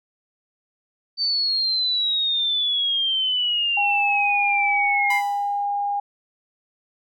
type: exponential sweep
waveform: sine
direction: down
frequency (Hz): 4594 to 2079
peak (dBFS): -19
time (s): 1.17-5.22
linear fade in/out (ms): 50
type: tone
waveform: sine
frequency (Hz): 811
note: G#5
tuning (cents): -41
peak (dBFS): -21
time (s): 3.77-6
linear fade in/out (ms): 5
type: tone with exponential decay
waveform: sawtooth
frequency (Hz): 987.8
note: B5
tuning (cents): 0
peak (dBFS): -21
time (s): 5.1-5.66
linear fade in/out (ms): 5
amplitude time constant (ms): 120
effects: none